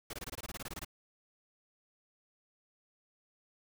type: noise bursts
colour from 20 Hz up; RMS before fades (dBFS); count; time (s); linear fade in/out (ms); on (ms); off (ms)
pink; -42; 14; 0.1-0.848; 5; 33; 22
effects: none